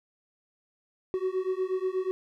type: beating tone pair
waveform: triangle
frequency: 370 / 378.3 Hz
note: F#4 / F#4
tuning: 0 / +38 cents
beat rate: 8.3 Hz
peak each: -28 dBFS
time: 1.14-2.11 s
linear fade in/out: 0 ms
effects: none